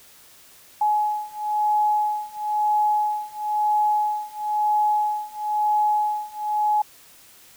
sine beating tone pair, 843 / 844 Hz, G#5 / G#5, +26 / +28 cents, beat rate 1 Hz, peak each -23 / -22 dBFS, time 0.81-6.82 s, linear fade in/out 5 ms, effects white hiss -50 dBFS RMS until 7.56 s

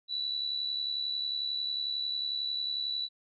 sine tone with amplitude modulation, 3951 Hz, B7, in tune, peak -28 dBFS, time 0.08-3.09 s, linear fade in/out 50 ms, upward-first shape sine, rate 71.1 Hz, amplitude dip 55%, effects none

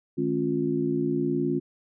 sine tone cluster, 153.7 / 213.2 / 272.6 / 352.2 Hz, D#3 / G#3 / C#4 / F4, -21 / +46 / -29 / +15 cents, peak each -31 / -32 / -27 / -27 dBFS, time 0.17-1.6 s, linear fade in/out 20 ms, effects none

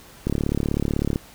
click train, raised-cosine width 3 ms, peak -9 dBFS, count 33, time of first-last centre 0.27-1.159 s, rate 36 Hz, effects pink hiss -47 dBFS RMS until 1.34 s

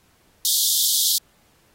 pink high-pass noise, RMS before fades -20 dBFS, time 0.45-1.18 s, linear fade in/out 0 ms, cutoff 3300 Hz, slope 96 dB/octave, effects pink hiss -60 dBFS RMS until 1.74 s + AAC 48 kbps

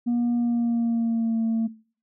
sine tone with pitch glide, 239.1 to 225.7 Hz, A#3 to A3, +44 to +44 cents, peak -18 dBFS, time 0.06-1.68 s, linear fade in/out 20 ms, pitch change -100 cents, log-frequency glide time 0.35-1.41 s, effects noise-tail reverb RT60 0.4 s tail -19 dB re dry + tanh soft clip ceiling -19 dBFS

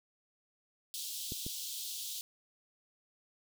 pink high-pass noise, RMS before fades -41 dBFS, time 0.94-2.21 s, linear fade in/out 0 ms, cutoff 3200 Hz, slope 48 dB/octave
clicks, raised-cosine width 3 ms, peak -28 dBFS, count 2, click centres 1.321 / 1.465 s
effects none

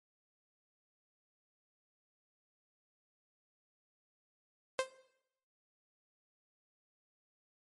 sawtooth tone with exponential decay, 523.3 Hz, C5, in tune, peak -23 dBFS, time 4.79-4.91 s, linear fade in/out 1 ms, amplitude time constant 24 ms, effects noise-tail reverb RT60 0.8 s tail -18 dB re dry + MP3 48 kbps

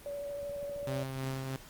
sine tone with vibrato, 571 Hz, D5, 49 cents flat, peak -36 dBFS, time 0.06-1.03 s, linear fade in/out 0 ms, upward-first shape square, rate 13 Hz, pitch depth 11 cents each way
click train, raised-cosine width 5 ms, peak -38 dBFS, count 12, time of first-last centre 0.43-1.163 s, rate 15 Hz
sawtooth tone with tremolo, 132.9 Hz, C3, 27 cents sharp, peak -29 dBFS, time 0.87-1.56 s, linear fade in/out 0 ms, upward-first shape triangle, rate 3.1 Hz, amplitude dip 40%
effects pink hiss -53 dBFS RMS until 1.69 s + Opus 24 kbps

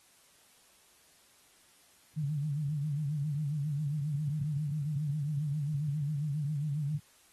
sine tone with vibrato, 147.3 Hz, D3, 6 cents sharp, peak -30 dBFS, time 2.16-6.99 s, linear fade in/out 20 ms, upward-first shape sine, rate 7.4 Hz, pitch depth 100 cents each way, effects white hiss -63 dBFS RMS until 7.32 s + AAC 32 kbps

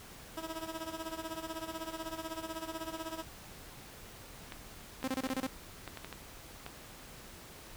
15% pulse tone with tremolo, 323.1 Hz, E4, 35 cents flat, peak -30 dBFS, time 0.37-3.23 s, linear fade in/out 5 ms, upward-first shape sine, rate 16 Hz, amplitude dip 80%
clicks, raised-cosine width 0.3 ms, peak -26 dBFS, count 10, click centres 4.522 / 5.029 / 5.258 / 5.29 / 5.386 / 5.877 / 5.973 / 6.046 / 6.127 / 6.664 s
sawtooth tone bursts, 262.3 Hz, C4, 4 cents sharp, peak -28 dBFS, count 7, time 5.04-5.466 s, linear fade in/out 0 ms, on 36 ms, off 29 ms
effects pink hiss -51 dBFS RMS until 7.76 s

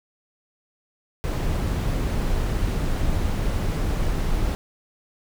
brown noise, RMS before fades -23 dBFS, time 1.24-4.55 s, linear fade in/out 0 ms, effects none

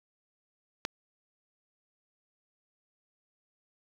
click, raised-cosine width 0.2 ms, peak -13 dBFS, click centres 0.851 s, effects 7-bit

